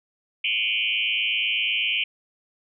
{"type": "tone with frequency modulation", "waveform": "sine", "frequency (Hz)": 2700, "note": "E7", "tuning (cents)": 41, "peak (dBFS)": -21, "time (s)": [0.44, 2.04], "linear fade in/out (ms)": 5, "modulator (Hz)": 108, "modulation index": 3.9, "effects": []}